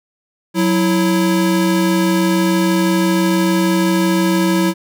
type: tone pair together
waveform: square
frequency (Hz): 184.54 / 329.6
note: F#3 / E4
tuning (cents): -4 / 0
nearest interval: minor seventh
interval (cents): 1004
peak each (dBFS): -16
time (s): 0.54-4.74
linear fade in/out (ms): 50
effects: none